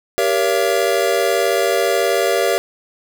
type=chord; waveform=square; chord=G diminished seventh; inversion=none; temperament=just; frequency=392 / 470.4 / 564.5 / 677.4 Hz; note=G4 / Bb4 / Db5 / Fb5; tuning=0 / +16 / +31 / +47 cents; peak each=-21 dBFS; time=0.18-2.58 s; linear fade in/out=0 ms; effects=7-bit